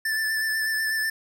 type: tone with vibrato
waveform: square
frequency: 1760 Hz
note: A6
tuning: in tune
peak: -24 dBFS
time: 0.05-1.1 s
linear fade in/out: 5 ms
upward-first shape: sine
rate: 8.1 Hz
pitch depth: 22 cents each way
effects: none